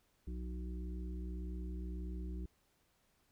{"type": "harmonic tone with a mistuned harmonic", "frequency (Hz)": 61.74, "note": "B1", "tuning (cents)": 0, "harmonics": [1, 3, 5, 6], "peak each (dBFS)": [-40, -48, -52, -55], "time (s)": [0.27, 2.46], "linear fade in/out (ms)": 5, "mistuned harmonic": 3, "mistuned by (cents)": -33, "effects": ["pink hiss -75 dBFS RMS until 3.31 s"]}